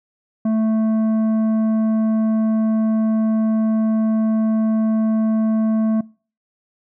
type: tone with tanh clipping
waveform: triangle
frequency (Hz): 220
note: A3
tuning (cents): 0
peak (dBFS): -17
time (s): 0.45-6.01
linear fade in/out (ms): 5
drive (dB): 13
effects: noise-tail reverb RT60 0.4 s tail -24 dB re dry